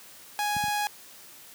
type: tone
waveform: sawtooth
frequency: 830.6 Hz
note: G#5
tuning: in tune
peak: -22 dBFS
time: 0.39-0.87 s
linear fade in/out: 0 ms
type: clicks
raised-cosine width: 5 ms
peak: -22 / -22 / -32 dBFS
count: 3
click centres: 0.566 / 0.639 / 0.682 s
effects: white hiss -49 dBFS RMS until 1.54 s + high-pass 100 Hz 12 dB/octave